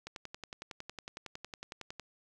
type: click train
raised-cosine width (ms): 0.2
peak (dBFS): -25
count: 22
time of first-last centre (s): 0.07-1.997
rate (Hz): 10.9
effects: none